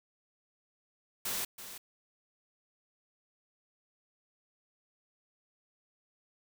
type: noise with echo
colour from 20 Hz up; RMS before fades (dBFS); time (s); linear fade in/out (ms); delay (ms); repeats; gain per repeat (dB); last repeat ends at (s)
white; -35; 1.25-1.45; 5; 330; 1; -11; 1.78
effects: none